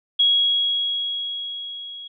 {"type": "tone with level ramp", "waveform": "sine", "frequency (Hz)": 3316, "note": "G#7", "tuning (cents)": -3, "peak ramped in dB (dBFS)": [-13, -34], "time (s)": [0.19, 2.08], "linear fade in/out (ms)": 10, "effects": []}